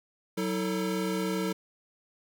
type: tone cluster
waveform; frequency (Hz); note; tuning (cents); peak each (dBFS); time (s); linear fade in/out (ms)
square; 186.3 / 323.3 / 446.4; F#3 / E4 / A4; +12 / -34 / +25; -32 / -34 / -34; 0.37-1.53; 10
effects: none